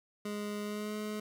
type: tone with pitch glide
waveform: 25% pulse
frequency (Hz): 207.7 to 212.1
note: G#3 to G#3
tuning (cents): 0 to +37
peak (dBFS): -32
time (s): 0.25-1.2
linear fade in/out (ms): 5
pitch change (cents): +37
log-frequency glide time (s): 0.63-0.95
effects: none